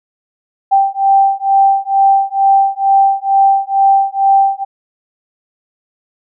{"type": "beating tone pair", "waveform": "sine", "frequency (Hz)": [783, 785.2], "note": ["G5", "G5"], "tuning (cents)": [-2, 3], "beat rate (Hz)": 2.2, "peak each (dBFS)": -11, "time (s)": [0.71, 4.65], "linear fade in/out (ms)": 20, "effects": []}